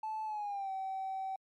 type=tone with pitch glide; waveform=triangle; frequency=871 to 767.1 Hz; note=A5 to G5; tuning=-18 to -38 cents; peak=-32 dBFS; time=0.03-1.36 s; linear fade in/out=5 ms; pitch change=-220 cents; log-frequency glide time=0.25-0.71 s; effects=tanh soft clip ceiling -32 dBFS + MP3 64 kbps